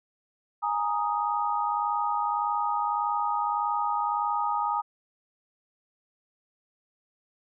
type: chord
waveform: sine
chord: Ab suspended second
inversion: none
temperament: equal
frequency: 830.6 / 932.3 / 1244.5 Hz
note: Ab5 / Bb5 / Eb6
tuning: 0 / 0 / 0 cents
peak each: -29 dBFS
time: 0.62-4.82 s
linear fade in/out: 20 ms
effects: none